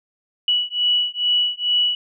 sine beating tone pair, 2941 / 2943.3 Hz, F#7 / F#7, -11 / -10 cents, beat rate 2.3 Hz, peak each -20 dBFS, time 0.48-1.95 s, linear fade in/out 2 ms, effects none

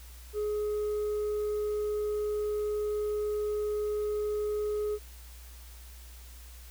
sine tone with tanh clipping, 420.2 Hz, G#4, 20 cents sharp, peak -29 dBFS, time 0.33-4.99 s, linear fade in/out 50 ms, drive 2 dB, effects added 60 Hz sine -46 dBFS peak until 6.7 s + white hiss -54 dBFS RMS until 6.7 s

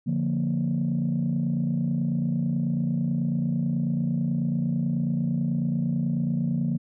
sine chord, Bb major, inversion first, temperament just, 145.68 / 174.81 / 233.1 Hz, D3 / F3 / Bb3, -14 / +2 / 0 cents, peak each -26 dBFS, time 0.06-6.78 s, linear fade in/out 20 ms, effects tanh soft clip ceiling -17 dBFS

